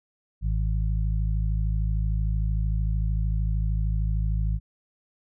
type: harmonic tone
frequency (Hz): 53.2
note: G#1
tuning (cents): +42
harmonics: 1 / 2 / 3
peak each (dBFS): -23 / -29 / -33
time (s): 0.41-4.6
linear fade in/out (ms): 50
effects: none